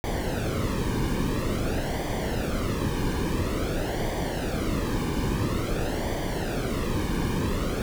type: noise with flanger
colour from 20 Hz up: brown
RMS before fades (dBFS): -27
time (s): 0.04-7.82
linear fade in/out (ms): 0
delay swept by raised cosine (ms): 0.74 to 1.53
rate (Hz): 0.49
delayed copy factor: -0.7
effects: none